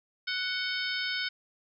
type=harmonic tone with a mistuned harmonic; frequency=740 Hz; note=F#5; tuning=in tune; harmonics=2 / 3 / 4 / 5 / 6 / 7; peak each=-34 / -36 / -37 / -38 / -39 / -39 dBFS; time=0.27-1.29 s; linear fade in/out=10 ms; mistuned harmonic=4; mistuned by=+67 cents; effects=none